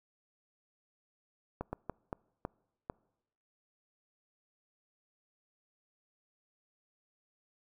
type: slowing click train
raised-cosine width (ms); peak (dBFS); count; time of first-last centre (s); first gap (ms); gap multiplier
1; -22; 6; 1.61-2.899; 120; 1.39
effects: noise-tail reverb RT60 0.9 s tail -26 dB re dry